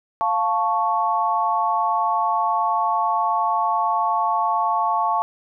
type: chord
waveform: sine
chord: F augmented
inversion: none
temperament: equal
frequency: 698.5 / 880 / 1108.7 Hz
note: F5 / A5 / C#6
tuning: 0 / 0 / 0 cents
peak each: -24 / -21 / -22 dBFS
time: 0.21-5.22 s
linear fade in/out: 0 ms
effects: none